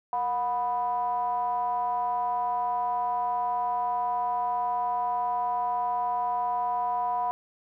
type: ring-modulated tone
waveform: triangle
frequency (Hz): 130.81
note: C3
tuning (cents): 0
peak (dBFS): -20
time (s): 0.13-7.31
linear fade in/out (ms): 0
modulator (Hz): 855
effects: none